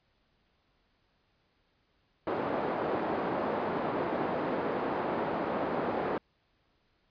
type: band-pass noise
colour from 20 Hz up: pink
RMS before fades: -32 dBFS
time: 2.27-6.18 s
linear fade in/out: 2 ms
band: 310 to 940 Hz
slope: 12 dB/octave
effects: pink hiss -72 dBFS RMS until 7.1 s + resampled to 11025 Hz